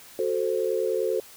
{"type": "chord", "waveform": "sine", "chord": "F# diminished", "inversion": "none", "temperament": "equal", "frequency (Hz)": [370, 440, 523.3], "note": ["F#4", "A4", "C5"], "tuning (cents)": [0, 0, 0], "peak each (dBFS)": [-28, -26, -28], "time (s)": [0.19, 1.2], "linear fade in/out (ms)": 2, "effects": ["white hiss -48 dBFS RMS until 1.36 s"]}